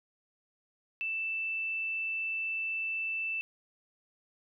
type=tone; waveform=sine; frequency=2652 Hz; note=E7; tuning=10 cents sharp; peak=-31 dBFS; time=1.01-3.41 s; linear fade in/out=0 ms; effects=none